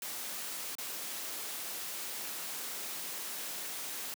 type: noise with dropouts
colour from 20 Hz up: white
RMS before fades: -40 dBFS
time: 0.02-4.14 s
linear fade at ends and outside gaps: 1 ms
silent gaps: 0.752-0.784 s
effects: high-pass 200 Hz 12 dB/octave